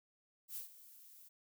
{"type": "noise with ADSR envelope", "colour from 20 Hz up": "violet", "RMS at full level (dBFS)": -43, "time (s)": [0.48, 1.29], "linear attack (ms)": 80, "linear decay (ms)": 120, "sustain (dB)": -16, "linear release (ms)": 15, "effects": []}